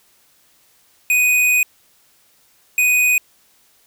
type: tone bursts at uneven times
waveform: square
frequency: 2489 Hz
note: D#7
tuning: in tune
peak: -13 dBFS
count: 2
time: 1.1-1.63 / 2.78-3.18 s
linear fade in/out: 2 ms
effects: white hiss -56 dBFS RMS until 3.86 s